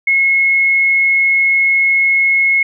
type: tone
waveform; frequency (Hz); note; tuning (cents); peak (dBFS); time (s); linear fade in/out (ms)
sine; 2173; C#7; -35; -9; 0.07-2.63; 5
effects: none